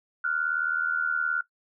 sine tone pair together, 1401 / 1480 Hz, F6 / F#6, +5 / 0 cents, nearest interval minor second, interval 95 cents, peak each -27 dBFS, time 0.24-1.41 s, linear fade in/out 5 ms, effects noise-tail reverb RT60 0.1 s tail -17 dB re dry

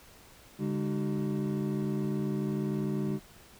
triangle tone cluster, 144.1 / 204.3 / 305.3 / 378.2 Hz, D3 / G#3 / D#4 / F#4, -33 / -28 / -33 / +38 cents, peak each -32 / -30 / -35 / -35 dBFS, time 0.58-3.2 s, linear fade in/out 50 ms, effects pink hiss -55 dBFS RMS until 3.59 s

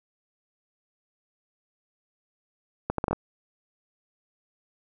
accelerating click train, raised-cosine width 1 ms, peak -11 dBFS, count 6, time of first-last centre 2.9-3.13 s, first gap 83 ms, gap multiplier 0.7, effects none

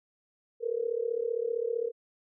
sine tone with amplitude modulation, 466.2 Hz, A#4, in tune, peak -24 dBFS, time 0.6-1.92 s, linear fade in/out 50 ms, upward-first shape sine, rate 35.4 Hz, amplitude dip 90%, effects none

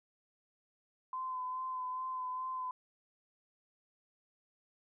sine tone with vibrato, 1023 Hz, C6, 39 cents flat, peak -36 dBFS, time 1.13-2.71 s, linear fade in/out 2 ms, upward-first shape sine, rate 2.4 Hz, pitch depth 21 cents each way, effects none

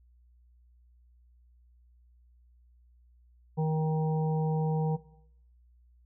harmonic tone, 157.1 Hz, D#3, 17 cents sharp, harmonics 1 / 3 / 5 / 6, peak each -26 / -34 / -38 / -43 dBFS, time 3.57-4.97 s, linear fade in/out 20 ms, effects noise-tail reverb RT60 0.7 s tail -17 dB re dry + added 60 Hz sine -58 dBFS peak until 6.05 s

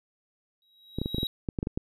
triangle tone with exponential growth, 3841 Hz, B7, 49 cents flat, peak -26 dBFS, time 0.62-1.27 s, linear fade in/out 1 ms, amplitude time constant 140 ms
clicks, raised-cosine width 3 ms, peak -16 dBFS, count 11, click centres 0.986 / 1.016 / 1.059 / 1.146 / 1.183 / 1.231 / 1.488 / 1.588 / 1.629 / 1.671 / 1.775 s
effects none

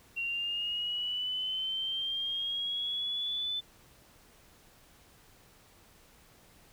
sine linear sweep, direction up, 2743 to 3520 Hz, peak -31 dBFS, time 0.16-3.61 s, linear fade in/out 20 ms, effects pink hiss -60 dBFS RMS until 6.72 s

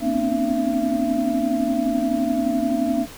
sine tone cluster, 231.8 / 256.9 / 268.6 / 299.8 / 674 Hz, A#3 / C4 / C4 / D4 / E5, -10 / -32 / +46 / +36 / +38 cents, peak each -25 dBFS, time 0-3.07 s, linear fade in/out 50 ms, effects pink hiss -40 dBFS RMS until 3.17 s

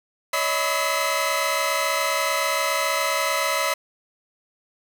sawtooth tone cluster, 564 / 634 / 999 / 1295 / 2053 Hz, C#5 / D#5 / B5 / E6 / C7, +30 / +32 / +20 / -31 / -33 cents, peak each -24 dBFS, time 0.33-3.74 s, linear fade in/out 5 ms, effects none

